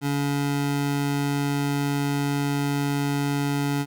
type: tone pair together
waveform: square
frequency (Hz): 142.05 / 284.1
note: C#3 / C#4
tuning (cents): +43 / +43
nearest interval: octave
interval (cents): 1200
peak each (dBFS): -26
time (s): 0.01-3.86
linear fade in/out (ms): 50
effects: none